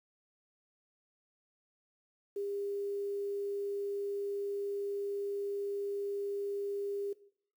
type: tone with quantisation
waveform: sine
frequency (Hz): 402.3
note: G4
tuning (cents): +45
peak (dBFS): -34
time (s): 2.36-7.13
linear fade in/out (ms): 5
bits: 10
effects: noise-tail reverb RT60 0.6 s tail -17 dB re dry